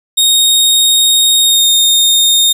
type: tone with pitch glide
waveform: sawtooth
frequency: 3724 to 3683 Hz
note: A#7 to A#7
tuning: -2 to -22 cents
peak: -4 dBFS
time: 0.17-2.53 s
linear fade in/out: 10 ms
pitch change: -20 cents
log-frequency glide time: 1.4-1.68 s
effects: 7-bit